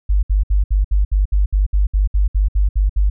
sine tone bursts, 49.62 Hz, G1, 22 cents sharp, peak -11 dBFS, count 15, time 0.09-3.1 s, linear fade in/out 10 ms, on 140 ms, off 65 ms, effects none

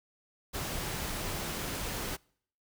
pink noise, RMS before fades -36 dBFS, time 0.53-2.17 s, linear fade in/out 20 ms, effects noise-tail reverb RT60 0.6 s tail -26 dB re dry

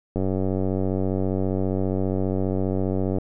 click train, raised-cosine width 2 ms, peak -12 dBFS, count 288, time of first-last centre 0.16-3.184 s, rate 94.9 Hz, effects none

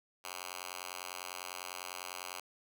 5% pulse tone with high-pass filter, 90 Hz, F#2, 47 cents flat, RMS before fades -44 dBFS, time 0.24-2.4 s, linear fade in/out 5 ms, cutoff 1200 Hz, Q 0.57, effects none

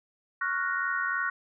sine chord, Gb major seventh, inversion second, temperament equal, 1108.7 / 1396.9 / 1480 / 1864.7 Hz, Db6 / F6 / Gb6 / Bb6, 0 / 0 / 0 / 0 cents, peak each -33 / -34 / -30 / -33 dBFS, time 0.41-1.3 s, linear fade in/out 5 ms, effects none

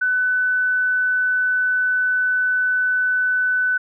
sine tone, 1500 Hz, F#6, 23 cents sharp, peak -16 dBFS, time 0.01-3.78 s, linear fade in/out 10 ms, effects none

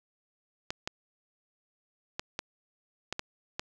clicks, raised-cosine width 0.2 ms, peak -15 dBFS, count 7, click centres 0.705 / 0.875 / 2.195 / 2.391 / 3.126 / 3.194 / 3.595 s, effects none

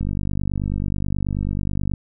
click train, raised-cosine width 5 ms, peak -12 dBFS, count 96, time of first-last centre 0.01-1.937 s, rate 49.3 Hz, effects none

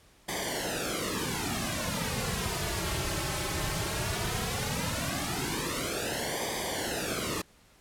pink noise with flanger, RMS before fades -32 dBFS, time 0.28-7.42 s, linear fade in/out 10 ms, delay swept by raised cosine 0.73 to 4.23 ms, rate 0.16 Hz, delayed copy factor -0.9, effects pink hiss -60 dBFS RMS until 7.8 s + low-pass 12000 Hz 12 dB/octave

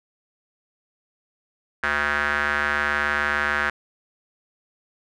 square tone with band-pass filter, 73.42 Hz, D2, in tune, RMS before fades -23 dBFS, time 1.83-3.7 s, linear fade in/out 5 ms, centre 1600 Hz, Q 4.5, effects none

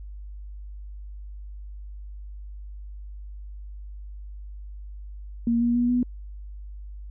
sine tone with pitch steps, 233.7 / 237.8 / 241.9 / 246.2 Hz, A#3 / A#3 / B3 / B3, +5 / +35 / -36 / -5 cents, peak -19 dBFS, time 5.47-6.03 s, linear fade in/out 2 ms, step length 140 ms, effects added 50 Hz sine -36 dBFS peak until 7.1 s

